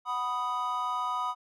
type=chord; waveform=triangle; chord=B major; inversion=second; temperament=equal; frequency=740 / 987.8 / 1244.5 Hz; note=F#5 / B5 / D#6; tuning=0 / 0 / 0 cents; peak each=-36 / -30 / -30 dBFS; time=0.05-1.35 s; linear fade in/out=50 ms; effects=none